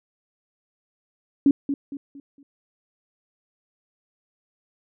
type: tone with echo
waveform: sine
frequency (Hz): 280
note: C#4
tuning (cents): +18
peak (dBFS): -12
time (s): 1.46-1.51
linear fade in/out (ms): 2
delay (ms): 230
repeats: 4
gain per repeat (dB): -9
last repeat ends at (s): 2.43
effects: none